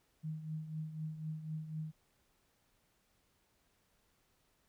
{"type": "tone with tremolo", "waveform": "sine", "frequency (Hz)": 156.4, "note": "D#3", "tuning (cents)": 9, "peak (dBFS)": -36, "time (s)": [0.23, 1.92], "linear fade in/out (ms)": 20, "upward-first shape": "triangle", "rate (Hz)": 4, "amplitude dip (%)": 70, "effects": ["pink hiss -75 dBFS RMS until 4.68 s"]}